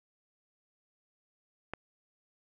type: click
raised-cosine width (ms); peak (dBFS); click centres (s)
0.5; -21; 1.736
effects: none